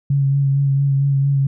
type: tone with vibrato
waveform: sine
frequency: 138.59 Hz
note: C#3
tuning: in tune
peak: -13 dBFS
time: 0.1-1.47 s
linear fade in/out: 5 ms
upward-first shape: sine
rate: 4.4 Hz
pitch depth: 23 cents each way
effects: none